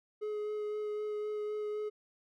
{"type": "tone with vibrato", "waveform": "triangle", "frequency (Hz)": 422.1, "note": "G#4", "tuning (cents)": 28, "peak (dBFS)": -32, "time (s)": [0.21, 1.9], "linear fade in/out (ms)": 20, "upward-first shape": "sine", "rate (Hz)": 3.9, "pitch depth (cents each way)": 10, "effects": []}